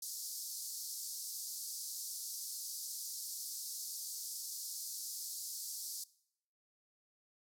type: band-pass noise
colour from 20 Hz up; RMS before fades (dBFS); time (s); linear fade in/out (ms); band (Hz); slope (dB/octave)
pink; -44; 0.02-6.04; 5; 4600 to 15000; 48
effects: noise-tail reverb RT60 0.7 s tail -20 dB re dry